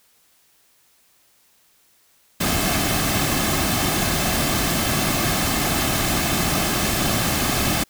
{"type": "noise with comb filter", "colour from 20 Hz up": "pink", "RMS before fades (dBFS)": -21, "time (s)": [2.4, 7.84], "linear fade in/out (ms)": 10, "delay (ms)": 2.1, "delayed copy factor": -0.5, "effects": ["white hiss -59 dBFS RMS until 7.89 s"]}